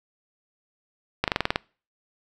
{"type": "slowing click train", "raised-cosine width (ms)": 0.3, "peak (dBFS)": -5, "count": 8, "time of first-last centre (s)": [1.24, 1.559], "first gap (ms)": 38, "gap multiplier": 1.06, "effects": ["noise-tail reverb RT60 0.4 s tail -26 dB re dry"]}